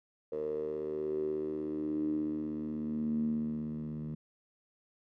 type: tone with band-pass filter sweep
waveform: 10% pulse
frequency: 76.5 Hz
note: D#2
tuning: 29 cents flat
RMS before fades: -35 dBFS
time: 0.32-4.15 s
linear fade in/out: 5 ms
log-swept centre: 480 to 180 Hz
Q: 9
effects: none